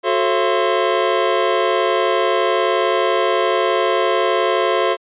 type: tone cluster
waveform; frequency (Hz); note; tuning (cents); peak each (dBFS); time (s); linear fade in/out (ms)
square; 367.5 / 439.1 / 538 / 676 / 1043; F#4 / A4 / C5 / E5 / C6; -12 / -4 / +48 / +43 / -6; -22; 0.03-4.97; 50
effects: resampled to 8000 Hz